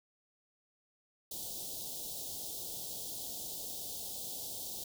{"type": "band-stop noise", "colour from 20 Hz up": "white", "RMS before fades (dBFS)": -42, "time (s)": [1.31, 4.84], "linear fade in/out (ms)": 5, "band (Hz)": [820, 3300], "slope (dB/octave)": 48, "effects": []}